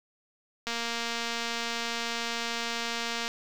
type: click train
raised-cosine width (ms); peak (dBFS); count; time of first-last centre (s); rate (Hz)
0.2; -15; 609; 0.67-3.279; 233
effects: 7-bit